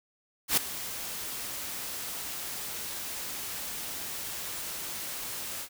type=noise with ADSR envelope; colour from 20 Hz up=white; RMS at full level=-22 dBFS; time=0.48-5.69 s; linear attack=93 ms; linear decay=5 ms; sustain=-15 dB; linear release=74 ms; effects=none